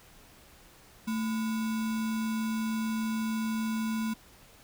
sine tone with sample-and-hold, 221.7 Hz, A3, 13 cents sharp, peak -28 dBFS, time 1.07-4.14 s, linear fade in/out 10 ms, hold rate 1225 Hz, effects pink hiss -56 dBFS RMS until 4.63 s

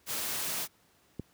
white noise, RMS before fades -34 dBFS, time 0.06-0.68 s, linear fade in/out 50 ms
click, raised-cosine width 3 ms, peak -22 dBFS, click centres 1.196 s
effects pink hiss -66 dBFS RMS until 1.33 s + high-pass 80 Hz 12 dB/octave

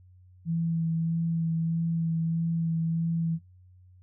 sine tone with vibrato, 164.81 Hz, E3, in tune, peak -25 dBFS, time 0.45-3.39 s, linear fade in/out 50 ms, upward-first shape sine, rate 1.6 Hz, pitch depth 15 cents each way, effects noise-tail reverb RT60 0.2 s tail -18 dB re dry + added 91 Hz sine -52 dBFS peak until 4.02 s

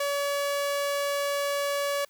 sawtooth tone, 568 Hz, C#5, 42 cents sharp, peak -22 dBFS, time 0-2.05 s, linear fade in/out 5 ms, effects white hiss -62 dBFS RMS until 2.09 s

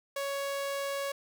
sawtooth tone, 557 Hz, C#5, 8 cents sharp, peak -28 dBFS, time 0.16-1.12 s, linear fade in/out 5 ms, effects none

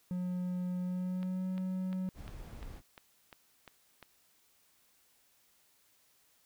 triangle tone with pitch glide, 180.4 to 186.01 Hz, F#3 to F#3, -44 to +9 cents, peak -31 dBFS, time 0.11-2.09 s, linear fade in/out 0 ms, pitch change +53 cents, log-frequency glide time 0.79-1.47 s
click train, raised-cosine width 0.3 ms, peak -33 dBFS, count 9, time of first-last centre 1.23-4.027 s, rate 2.86 Hz
brown noise, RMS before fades -46 dBFS, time 2.14-2.82 s, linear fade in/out 50 ms
effects white hiss -69 dBFS RMS until 6.45 s

